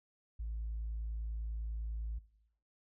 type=tone with tanh clipping; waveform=triangle; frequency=55 Hz; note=A1; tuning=in tune; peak=-37 dBFS; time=0.39-2.19 s; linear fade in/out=10 ms; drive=5 dB; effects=noise-tail reverb RT60 0.8 s tail -18 dB re dry